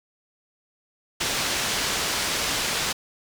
white low-pass noise, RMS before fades -26 dBFS, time 1.2-2.93 s, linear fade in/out 10 ms, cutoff 5900 Hz, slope 12 dB/octave, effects none

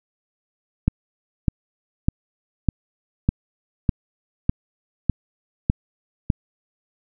click train, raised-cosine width 5 ms, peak -4 dBFS, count 10, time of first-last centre 0.88-6.302 s, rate 1.66 Hz, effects none

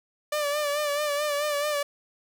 sawtooth tone with vibrato, 587.3 Hz, D5, in tune, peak -21 dBFS, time 0.32-1.83 s, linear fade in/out 5 ms, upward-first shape sine, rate 4.6 Hz, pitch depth 48 cents each way, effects none

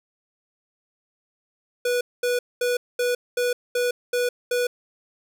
square tone bursts, 489.7 Hz, B4, 15 cents flat, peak -21 dBFS, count 8, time 1.85-4.67 s, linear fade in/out 5 ms, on 160 ms, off 220 ms, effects none

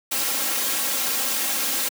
white noise with comb filter, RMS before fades -24 dBFS, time 0.11-1.89 s, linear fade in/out 10 ms, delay 3.7 ms, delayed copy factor +0.7, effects high-pass 200 Hz 12 dB/octave

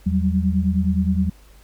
sine tone cluster, 81.8 / 184.9 / 194.5 Hz, E2 / F#3 / G3, -13 / -1 / -13 cents, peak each -21 dBFS, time 0.06-1.3 s, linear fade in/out 10 ms, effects added 50 Hz sine -46 dBFS peak until 1.63 s + pink hiss -54 dBFS RMS until 1.63 s

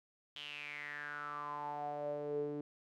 sawtooth tone with band-pass filter sweep, 146.83 Hz, D3, in tune, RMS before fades -42 dBFS, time 0.36-2.61 s, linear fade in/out 2 ms, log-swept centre 3200 to 350 Hz, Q 7.8, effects none

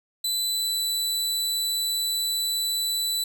sawtooth tone with pitch glide, 4000 to 3977 Hz, B7 to B7, +21 to +11 cents, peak -21 dBFS, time 0.24-3.24 s, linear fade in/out 5 ms, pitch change -10 cents, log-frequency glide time 0.48-0.84 s, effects none

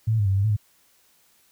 sine tone with pitch steps, 110.6 / 111.5 / 102.5 / 96.4 / 97.2 / 99.2 / 109 / 104.1 Hz, A2 / A2 / G#2 / G2 / G2 / G2 / A2 / G#2, +9 / +23 / -22 / -28 / -14 / +21 / -16 / +5 cents, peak -18 dBFS, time 0.07-0.566 s, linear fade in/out 10 ms, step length 62 ms, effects white hiss -61 dBFS RMS until 1.51 s

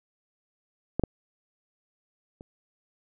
clicks, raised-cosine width 2 ms, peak -12 / -10 / -30 dBFS, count 3, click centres 0.996 / 1.037 / 2.409 s, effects none

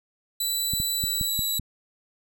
15% pulse tone with pitch glide, 3970 to 3929 Hz, B7 to B7, +8 to -10 cents, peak -18 dBFS, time 0.4-1.59 s, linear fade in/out 5 ms, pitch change -18 cents, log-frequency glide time 0.93-1.34 s
clicks, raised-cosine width 5 ms, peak -19 dBFS, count 6, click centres 0.736 / 0.801 / 1.039 / 1.212 / 1.392 / 1.596 s
effects none

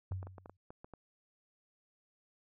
sine tone with exponential decay, 93.7 Hz, F#2, 22 cents sharp, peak -33 dBFS, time 0.11-0.57 s, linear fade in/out 5 ms, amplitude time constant 98 ms
clicks, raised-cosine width 1 ms, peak -35 dBFS, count 9, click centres 0.12 / 0.229 / 0.27 / 0.382 / 0.459 / 0.496 / 0.705 / 0.845 / 0.937 s
effects none

